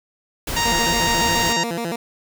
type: noise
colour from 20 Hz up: pink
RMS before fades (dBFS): -26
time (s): 0.47-1.53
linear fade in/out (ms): 5
type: harmonic tone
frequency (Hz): 932.3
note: A#5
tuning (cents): 0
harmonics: 1 / 2 / 3 / 4 / 5 / 6 / 7 / 8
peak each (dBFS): -22 / -25 / -27 / -28 / -29 / -30 / -30 / -31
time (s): 0.56-1.64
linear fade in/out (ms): 10
type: tone with vibrato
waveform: 15% pulse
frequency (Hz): 198.9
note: G3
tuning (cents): +25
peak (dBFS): -17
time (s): 0.65-1.96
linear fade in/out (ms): 5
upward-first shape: square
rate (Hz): 7.1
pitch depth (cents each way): 280
effects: none